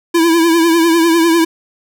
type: tone with vibrato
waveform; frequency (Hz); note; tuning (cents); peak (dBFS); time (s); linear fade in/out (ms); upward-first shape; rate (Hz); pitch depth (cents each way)
square; 332.5; E4; +15; -9; 0.14-1.45; 10; triangle; 10; 69
effects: none